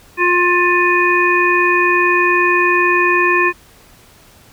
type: harmonic tone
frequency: 354.2 Hz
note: F4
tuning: 24 cents sharp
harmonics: 1 / 3 / 5 / 7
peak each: -16 / -16 / -16 / -16 dBFS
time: 0.17-3.53 s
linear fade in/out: 50 ms
effects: pink hiss -46 dBFS RMS until 4.52 s